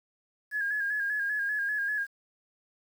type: tone with vibrato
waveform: sine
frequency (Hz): 1661.2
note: G#6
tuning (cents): 0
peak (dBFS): -27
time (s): 0.51-2.07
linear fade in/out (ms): 50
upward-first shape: square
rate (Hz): 5.1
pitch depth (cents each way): 43
effects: 9-bit